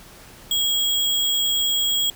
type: tone with sample-and-hold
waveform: sine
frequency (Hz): 3303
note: G#7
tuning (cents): -10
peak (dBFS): -18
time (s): 0.51-2.1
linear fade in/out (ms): 2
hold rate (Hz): 11025
effects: pink hiss -45 dBFS RMS until 2.15 s